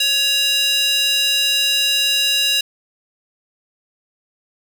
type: tone with high-pass filter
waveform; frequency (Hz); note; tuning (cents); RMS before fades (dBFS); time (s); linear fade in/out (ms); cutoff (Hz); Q
square; 559; C#5; +14; -17; 0-2.61; 5; 3300; 4.6
effects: none